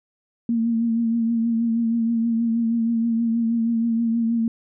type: tone with vibrato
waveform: sine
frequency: 230 Hz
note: A#3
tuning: 23 cents flat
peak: -18 dBFS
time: 0.49-4.48 s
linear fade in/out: 2 ms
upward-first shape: triangle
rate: 6.3 Hz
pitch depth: 42 cents each way
effects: none